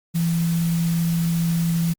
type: tone in noise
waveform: sine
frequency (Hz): 167.3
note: E3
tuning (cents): +26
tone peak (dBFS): -18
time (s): 0.14-1.94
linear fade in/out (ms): 20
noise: white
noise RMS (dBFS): -35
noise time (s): 0.14-1.94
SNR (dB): +14
effects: Opus 48 kbps

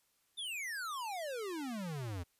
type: exponential sweep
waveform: square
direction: down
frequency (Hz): 3634 to 82.41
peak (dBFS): -39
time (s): 0.37-2.24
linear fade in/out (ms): 20
effects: white hiss -75 dBFS RMS until 2.39 s + resampled to 32000 Hz

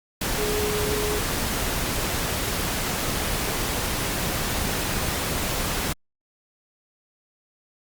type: tone in noise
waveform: sine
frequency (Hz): 420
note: G#4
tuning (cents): +19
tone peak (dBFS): -26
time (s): 0.38-1.19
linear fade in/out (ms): 5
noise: pink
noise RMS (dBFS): -26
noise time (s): 0.21-5.93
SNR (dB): -3
effects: Opus 48 kbps

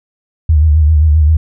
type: tone with vibrato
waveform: sine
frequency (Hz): 76.9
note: D#2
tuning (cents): -20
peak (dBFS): -5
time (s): 0.49-1.37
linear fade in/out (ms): 5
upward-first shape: sine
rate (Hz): 7.6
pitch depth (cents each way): 77
effects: none

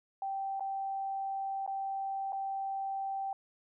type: tone with dropouts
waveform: sine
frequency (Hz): 780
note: G5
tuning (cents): -9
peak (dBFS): -33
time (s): 0.22-3.33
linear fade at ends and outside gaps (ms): 2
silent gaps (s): 0.597-0.606 / 1.664-1.676 / 2.323-2.329
effects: none

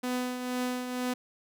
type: tone with tremolo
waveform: sawtooth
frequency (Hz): 250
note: B3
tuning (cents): +21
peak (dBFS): -24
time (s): 0.03-1.14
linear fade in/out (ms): 10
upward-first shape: triangle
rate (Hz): 2.1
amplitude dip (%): 55
effects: none

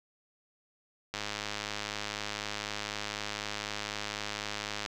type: click train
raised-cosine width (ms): 0.2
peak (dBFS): -17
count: 388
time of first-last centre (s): 1.14-4.861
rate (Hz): 104
effects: none

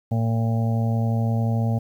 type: harmonic tone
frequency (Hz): 113.9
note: A#2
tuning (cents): -40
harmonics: 1 / 2 / 4 / 5 / 6 / 7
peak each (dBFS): -20 / -26 / -37 / -35 / -36 / -36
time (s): 0.11-1.79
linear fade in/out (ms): 10
effects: 9-bit

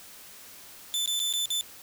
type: tone with dropouts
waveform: sawtooth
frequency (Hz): 3520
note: A7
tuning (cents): 0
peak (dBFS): -23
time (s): 0.94-1.61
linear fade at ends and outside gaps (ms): 0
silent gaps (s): 1.059-1.076 / 1.194-1.2 / 1.327-1.337 / 1.457-1.504
effects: white hiss -48 dBFS RMS until 1.82 s

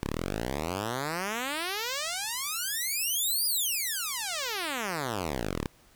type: exponential two-way sweep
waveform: 5% pulse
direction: up then down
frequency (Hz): 32.91 to 4978 to 32.91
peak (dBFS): -19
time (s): 0.03-5.66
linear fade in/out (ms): 0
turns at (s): 3.46
effects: pink hiss -60 dBFS RMS until 5.95 s

